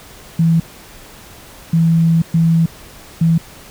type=tone bursts at uneven times; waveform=sine; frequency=164.81 Hz; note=E3; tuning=in tune; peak=-9 dBFS; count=4; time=0.39-0.6 / 1.73-2.22 / 2.34-2.66 / 3.21-3.38 s; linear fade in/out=5 ms; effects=pink hiss -39 dBFS RMS until 3.7 s